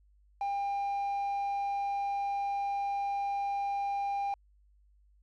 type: tone with quantisation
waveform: triangle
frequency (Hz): 800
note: G5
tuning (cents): +35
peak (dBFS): -28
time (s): 0.41-4.34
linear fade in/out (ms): 2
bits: 8
effects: added 50 Hz sine -61 dBFS peak until 5.22 s + low-pass 4000 Hz 12 dB/octave